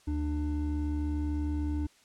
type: tone pair together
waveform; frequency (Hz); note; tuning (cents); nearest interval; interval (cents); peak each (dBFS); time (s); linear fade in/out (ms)
triangle; 74.8 / 297.8; D2 / D4; +32 / +24; 2 octaves; 2392; -28 / -31; 0.07-1.87; 10
effects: white hiss -62 dBFS RMS until 2.04 s + low-pass 8000 Hz 12 dB/octave